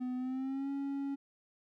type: tone with pitch glide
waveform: triangle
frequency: 251.7 to 277.7 Hz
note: B3 to C#4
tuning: +33 to +3 cents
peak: -32 dBFS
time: 0-1.16 s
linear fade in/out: 20 ms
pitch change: +170 cents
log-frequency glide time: 0.16-0.7 s
effects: none